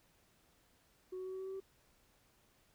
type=tone with pitch steps; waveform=sine; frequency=370 / 372.6 / 375.2 / 377.8 / 380.4 / 383 / 385.7 Hz; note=F#4 / F#4 / F#4 / F#4 / F#4 / G4 / G4; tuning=0 / +12 / +24 / +36 / +48 / -40 / -28 cents; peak=-39 dBFS; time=1.12-1.603 s; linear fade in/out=10 ms; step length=69 ms; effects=tanh soft clip ceiling -39 dBFS + pink hiss -71 dBFS RMS until 2.74 s